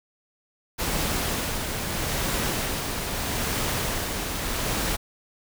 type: noise with tremolo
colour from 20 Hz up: pink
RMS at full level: -26 dBFS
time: 0.78-4.97 s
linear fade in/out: 20 ms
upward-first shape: sine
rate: 0.79 Hz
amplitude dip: 35%
effects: none